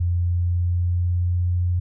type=tone with pitch glide; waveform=sine; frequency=87.31 to 88.68 Hz; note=F2 to F2; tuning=0 to +27 cents; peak=-18 dBFS; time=0-1.8 s; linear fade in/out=10 ms; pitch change=+27 cents; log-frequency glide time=0.12-1.59 s; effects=none